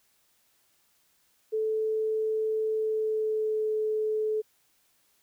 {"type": "tone with pitch glide", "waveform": "sine", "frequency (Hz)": [436.8, 431.8], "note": ["A4", "A4"], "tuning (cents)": [-13, -33], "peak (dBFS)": -25, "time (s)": [1.52, 4.42], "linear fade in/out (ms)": 20, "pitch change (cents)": -20, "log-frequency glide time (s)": [2.72, 3.72], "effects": ["white hiss -68 dBFS RMS until 5.22 s"]}